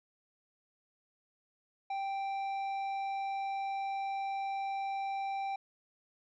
sine tone with tanh clipping, 784 Hz, G5, in tune, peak -35 dBFS, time 1.9-5.56 s, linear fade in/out 5 ms, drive 9 dB, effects none

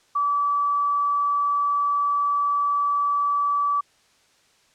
sine tone, 1152 Hz, D6, 34 cents flat, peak -19 dBFS, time 0.15-3.81 s, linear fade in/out 10 ms, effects white hiss -60 dBFS RMS until 4.74 s + low-pass 7000 Hz 12 dB/octave

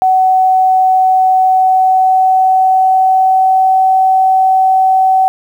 sine tone with pitch glide, 751 to 758 Hz, F#5 to F#5, +26 to +42 cents, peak -6 dBFS, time 0.02-5.28 s, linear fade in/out 0 ms, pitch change +16 cents, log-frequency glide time 1.4-3.86 s, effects 7-bit

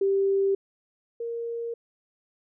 sine tone pair in turn, 392 / 466.2 Hz, G4 / A#4, 0 / 0 cents, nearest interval minor third, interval 300 cents, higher second, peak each -20 / -29 dBFS, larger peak first, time 0.01-0.55 / 1.2-1.74 s, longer neither, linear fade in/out 5 ms, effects none

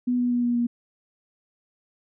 sine tone with pitch steps, 246.9 / 244.8 / 242.7 / 240.6 / 238.5 Hz, B3 / B3 / B3 / B3 / A#3, 0 / -15 / -30 / -45 / +40 cents, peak -20 dBFS, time 0.07-0.67 s, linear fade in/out 10 ms, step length 120 ms, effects none

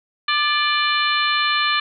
harmonic tone with a mistuned harmonic, 594 Hz, D5, 20 cents sharp, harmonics 2 / 3 / 4 / 5 / 6 / 7, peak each -21 / -23 / -24 / -25 / -26 / -26 dBFS, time 0.28-1.8 s, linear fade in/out 5 ms, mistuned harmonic 3, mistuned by -42 cents, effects none

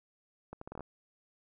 accelerating click train, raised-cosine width 1 ms, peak -29 dBFS, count 8, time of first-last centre 0.53-0.807 s, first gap 84 ms, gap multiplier 0.73, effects none

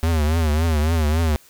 square tone with vibrato, 78.8 Hz, D#2, 23 cents sharp, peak -17 dBFS, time 0.03-1.36 s, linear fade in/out 0 ms, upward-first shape triangle, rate 3.6 Hz, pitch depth 130 cents each way, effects white hiss -51 dBFS RMS until 1.49 s

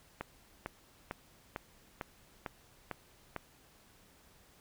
click train, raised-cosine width 0.5 ms, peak -22 dBFS, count 8, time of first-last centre 0.21-3.363 s, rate 2.22 Hz, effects pink hiss -63 dBFS RMS until 4.6 s

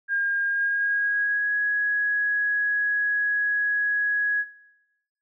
sine tone with pitch glide, 1615 to 1669.1 Hz, G#6 to G#6, -49 to +8 cents, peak -21 dBFS, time 0.08-4.45 s, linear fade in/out 50 ms, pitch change +57 cents, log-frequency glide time 0.47-1.54 s, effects noise-tail reverb RT60 0.9 s tail -18 dB re dry

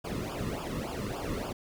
brown noise with flanger, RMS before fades -35 dBFS, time 0.04-1.53 s, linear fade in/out 10 ms, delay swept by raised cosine 0.49 to 1.33 ms, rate 3.5 Hz, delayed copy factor -1, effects none

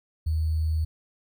sine tone with sample-and-hold, 79.1 Hz, D#2, 29 cents sharp, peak -22 dBFS, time 0.26-0.85 s, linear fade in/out 10 ms, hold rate 4410 Hz, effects none

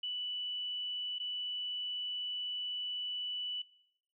sine tone with dropouts, 2968 Hz, F#7, 5 cents sharp, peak -35 dBFS, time 0.03-3.62 s, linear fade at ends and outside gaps 5 ms, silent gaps 1.185-1.198 s, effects noise-tail reverb RT60 0.7 s tail -19 dB re dry

